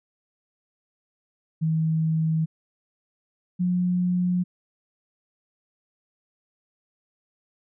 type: tone pair in turn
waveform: sine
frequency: 159.8 / 179.37 Hz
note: D#3 / F3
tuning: +47 / +47 cents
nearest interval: major second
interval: 200 cents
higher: second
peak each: -20 dBFS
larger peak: neither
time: 1.61-2.46 / 3.59-4.44 s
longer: neither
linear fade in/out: 20 ms
effects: none